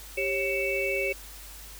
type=tone cluster; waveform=sine; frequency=393.7 / 547 / 2243 / 2648 Hz; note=G4 / C#5 / C#7 / E7; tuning=+8 / -23 / +20 / +7 cents; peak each=-31 dBFS; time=0.17-1.13 s; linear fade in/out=10 ms; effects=added 50 Hz sine -46 dBFS peak until 1.79 s + white hiss -46 dBFS RMS until 1.79 s